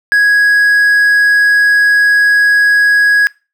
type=tone; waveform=triangle; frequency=1661.2 Hz; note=G#6; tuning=in tune; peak=-4 dBFS; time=0.12-3.27 s; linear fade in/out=0 ms; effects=noise-tail reverb RT60 0.3 s tail -23 dB re dry